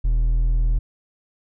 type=tone with hard clipping; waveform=sine; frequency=40.41 Hz; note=E1; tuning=34 cents flat; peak=-17 dBFS; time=0.04-0.79 s; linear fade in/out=10 ms; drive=4 dB; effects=none